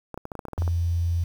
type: clicks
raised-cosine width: 1 ms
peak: -20 dBFS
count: 12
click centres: 0.143 / 0.176 / 0.254 / 0.318 / 0.353 / 0.392 / 0.453 / 0.484 / 0.533 / 0.579 / 0.621 / 0.678 s
type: tone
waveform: sine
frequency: 85.4 Hz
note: F2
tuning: 38 cents flat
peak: -21 dBFS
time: 0.58-1.24 s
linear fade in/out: 5 ms
effects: 8-bit